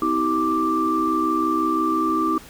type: tone cluster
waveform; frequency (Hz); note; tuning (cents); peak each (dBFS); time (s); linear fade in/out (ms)
sine; 254.4 / 320.7 / 386.3 / 1176; C4 / E4 / G4 / D6; -48 / -48 / -25 / +2; -28 / -22 / -29 / -21; 0.02-2.38; 2
effects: pink hiss -44 dBFS RMS until 2.49 s